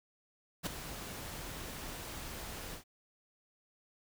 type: noise with ADSR envelope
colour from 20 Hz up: pink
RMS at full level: -34 dBFS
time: 0.63-2.84 s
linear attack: 34 ms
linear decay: 10 ms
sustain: -10 dB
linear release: 110 ms
effects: none